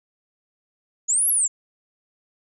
sine linear two-way sweep, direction up then down, 6645 to 11550 to 7020 Hz, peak -17 dBFS, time 1.08-1.48 s, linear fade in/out 20 ms, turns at 1.29 s, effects none

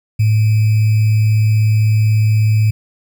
sine tone with sample-and-hold, 108.1 Hz, A2, 30 cents flat, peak -9 dBFS, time 0.19-2.71 s, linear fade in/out 10 ms, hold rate 2450 Hz, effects none

